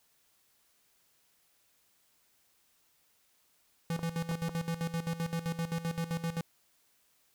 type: tone with tremolo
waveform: square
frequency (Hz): 166.5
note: E3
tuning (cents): +18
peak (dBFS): -31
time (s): 3.9-6.41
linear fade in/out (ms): 2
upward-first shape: square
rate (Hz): 7.7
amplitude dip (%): 75
type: clicks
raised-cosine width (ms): 1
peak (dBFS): -26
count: 3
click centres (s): 3.992 / 4.314 / 4.493
effects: white hiss -70 dBFS RMS until 7.34 s